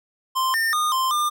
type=tone with pitch steps; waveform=square; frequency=1044 / 1810 / 1224 / 1045 / 1201 Hz; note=C6 / A6 / D#6 / C6 / D6; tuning=-4 / +48 / -29 / -2 / +38 cents; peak=-20 dBFS; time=0.35-1.3 s; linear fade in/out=20 ms; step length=190 ms; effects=none